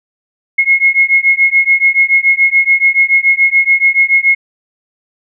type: beating tone pair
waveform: sine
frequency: 2162 / 2169 Hz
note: C#7 / C#7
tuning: -44 / -38 cents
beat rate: 7 Hz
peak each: -10 dBFS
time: 0.58-4.35 s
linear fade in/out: 10 ms
effects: none

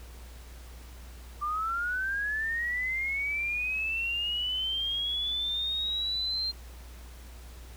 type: linear sweep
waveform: sine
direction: up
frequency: 1174.7 to 4186 Hz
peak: -28 dBFS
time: 1.41-6.52 s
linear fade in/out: 20 ms
effects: added 60 Hz sine -44 dBFS peak until 7.76 s + pink hiss -53 dBFS RMS until 7.76 s

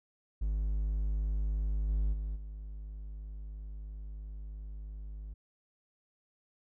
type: tone with level steps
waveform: triangle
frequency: 51.5 Hz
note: G#1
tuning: 14 cents flat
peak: -27 / -25 / -31 / -38 dBFS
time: 0.41-5.34 s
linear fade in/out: 10 ms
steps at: 1.88 / 2.12 / 2.35 s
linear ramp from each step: 20 ms
effects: none

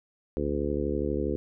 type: harmonic tone with a mistuned harmonic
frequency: 72.3 Hz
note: D2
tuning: 27 cents flat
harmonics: 1 / 2 / 3 / 4 / 5 / 6 / 7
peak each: -33 / -38 / -35 / -33 / -32 / -33 / -35 dBFS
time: 0.37-1.36 s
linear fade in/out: 0 ms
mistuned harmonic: 1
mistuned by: -70 cents
effects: none

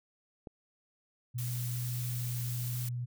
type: click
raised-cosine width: 2 ms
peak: -30 dBFS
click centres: 0.472 s
type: tone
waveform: sine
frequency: 122.1 Hz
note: B2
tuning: 19 cents flat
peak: -33 dBFS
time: 1.34-3.06 s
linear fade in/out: 20 ms
type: noise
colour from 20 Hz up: blue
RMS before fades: -42 dBFS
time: 1.38-2.89 s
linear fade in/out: 5 ms
effects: none

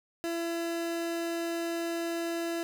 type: tone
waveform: 30% pulse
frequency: 336.3 Hz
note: E4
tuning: 35 cents sharp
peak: -28 dBFS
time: 0.24-2.63 s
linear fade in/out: 0 ms
effects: none

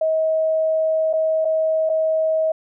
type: tone with dropouts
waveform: sine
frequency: 636 Hz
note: D#5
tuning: 38 cents sharp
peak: -16 dBFS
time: 0.01-2.52 s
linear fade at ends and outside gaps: 5 ms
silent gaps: 1.13-1.135 / 1.448-1.452 / 1.893-1.897 s
effects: none

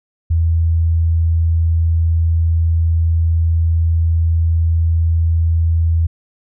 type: tone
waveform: sine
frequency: 82.41 Hz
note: E2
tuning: in tune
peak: -11 dBFS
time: 0.3-6.07 s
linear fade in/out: 10 ms
effects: none

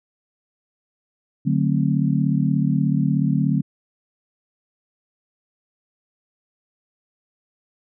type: chord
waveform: sine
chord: D dominant seventh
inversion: none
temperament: just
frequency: 146.83 / 183.54 / 220.2 / 264.3 Hz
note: D3 / F#3 / A3 / C4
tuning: 0 / -14 / +2 / +18 cents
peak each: -20 / -22 / -24 / -24 dBFS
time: 1.45-3.62 s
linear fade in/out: 20 ms
effects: none

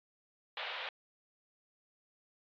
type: band-pass noise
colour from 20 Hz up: white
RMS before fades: -41 dBFS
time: 0.57-0.89 s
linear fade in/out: 2 ms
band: 490 to 3700 Hz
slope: 48 dB/octave
effects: AAC 64 kbps

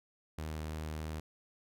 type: tone with vibrato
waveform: sawtooth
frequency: 77.78 Hz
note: D#2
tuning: in tune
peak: -34 dBFS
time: 0.38-1.2 s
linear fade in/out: 5 ms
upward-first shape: sine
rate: 3.2 Hz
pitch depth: 8 cents each way
effects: none

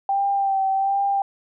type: tone with vibrato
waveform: sine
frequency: 784 Hz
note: G5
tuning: in tune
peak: -18 dBFS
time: 0.09-1.22 s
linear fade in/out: 2 ms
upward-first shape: sine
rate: 1.3 Hz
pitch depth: 29 cents each way
effects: none

